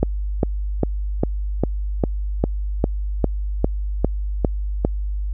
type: click train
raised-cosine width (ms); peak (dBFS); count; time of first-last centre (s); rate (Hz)
2; -3; 13; 0.03-4.849; 2.49
effects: added 50 Hz sine -21 dBFS peak until 5.33 s